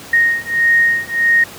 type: beating tone pair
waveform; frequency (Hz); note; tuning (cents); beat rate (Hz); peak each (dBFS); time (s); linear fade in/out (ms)
sine; 1861 / 1862.6; A#6 / A#6; -3 / -2; 1.6; -14; 0.13-1.44; 5
effects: pink hiss -34 dBFS RMS until 1.58 s + high-pass 100 Hz 12 dB/octave